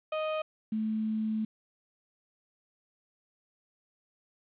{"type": "tone pair in turn", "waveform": ["35% pulse", "sine"], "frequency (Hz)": [622.3, 217.9], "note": ["D#5", "A3"], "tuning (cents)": [0, -17], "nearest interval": "octave + tritone", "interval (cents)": 1817, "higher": "first", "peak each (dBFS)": -28, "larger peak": "neither", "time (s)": [[0.12, 0.42], [0.72, 1.45]], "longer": "second", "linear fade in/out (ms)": 5, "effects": ["resampled to 8000 Hz", "10-bit"]}